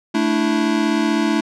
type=chord; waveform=square; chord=A suspended fourth; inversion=none; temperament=equal; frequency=220 / 293.7 / 329.6 Hz; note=A3 / D4 / E4; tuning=0 / 0 / 0 cents; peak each=-21 dBFS; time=0.14-1.41 s; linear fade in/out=10 ms; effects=low-pass 6000 Hz 12 dB/octave